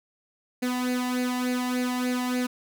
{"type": "tone with flanger", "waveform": "sawtooth", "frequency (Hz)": 249.8, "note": "B3", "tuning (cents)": 20, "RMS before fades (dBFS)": -27, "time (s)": [0.62, 2.47], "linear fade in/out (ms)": 10, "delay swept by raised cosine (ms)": [0.44, 1.07], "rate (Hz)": 3.4, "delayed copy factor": 0.7, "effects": []}